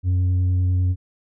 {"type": "tone with tanh clipping", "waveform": "sine", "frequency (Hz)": 91, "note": "F#2", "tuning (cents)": -28, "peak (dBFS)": -17, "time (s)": [0.03, 0.96], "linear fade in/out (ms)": 50, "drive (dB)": 3, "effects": []}